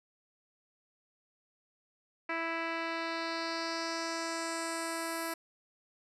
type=tone with low-pass filter sweep; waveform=10% pulse; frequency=330 Hz; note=E4; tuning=2 cents sharp; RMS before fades=-36 dBFS; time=2.29-5.34 s; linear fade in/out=5 ms; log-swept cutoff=2400 to 12000 Hz; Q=2.5; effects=none